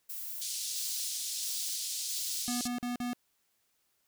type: noise with tremolo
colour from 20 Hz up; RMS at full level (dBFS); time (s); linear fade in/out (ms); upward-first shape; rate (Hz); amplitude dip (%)
violet; -40; 0.09-2.47; 10; square; 1.5; 55
type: band-pass noise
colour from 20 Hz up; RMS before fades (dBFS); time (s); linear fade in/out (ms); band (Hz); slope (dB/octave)
pink; -37; 0.41-2.68; 10; 4100 to 11000; 24
type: tone bursts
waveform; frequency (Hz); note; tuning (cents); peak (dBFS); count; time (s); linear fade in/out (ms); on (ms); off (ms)
square; 244; B3; -21; -33; 4; 2.48-3.132; 0; 130; 44
effects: white hiss -75 dBFS RMS until 4.07 s